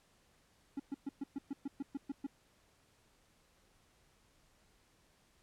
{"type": "tone bursts", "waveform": "triangle", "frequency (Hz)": 277.6, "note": "C#4", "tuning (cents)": 3, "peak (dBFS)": -34, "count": 11, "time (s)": [0.77, 2.267], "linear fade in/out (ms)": 5, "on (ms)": 27, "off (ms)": 120, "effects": ["pink hiss -70 dBFS RMS until 5.42 s", "low-pass 11000 Hz 12 dB/octave"]}